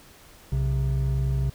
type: tone pair together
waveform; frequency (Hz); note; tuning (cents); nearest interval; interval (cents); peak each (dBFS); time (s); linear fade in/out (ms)
triangle; 62.53 / 133.5; B1 / C3; +22 / +35; octave + minor second; 1313; -23 / -22; 0.52-1.5; 5
effects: pink hiss -51 dBFS RMS until 1.54 s